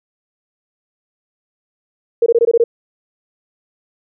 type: tone bursts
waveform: sine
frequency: 466.2 Hz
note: A#4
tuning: in tune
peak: -8 dBFS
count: 7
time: 2.22-2.64 s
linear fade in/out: 5 ms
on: 42 ms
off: 21 ms
effects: none